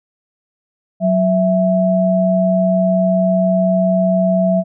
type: tone pair together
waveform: sine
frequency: 185 / 659.3 Hz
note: F#3 / E5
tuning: 0 / 0 cents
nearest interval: octave + minor seventh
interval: 2200 cents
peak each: -14 dBFS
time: 1-4.64 s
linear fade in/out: 50 ms
effects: none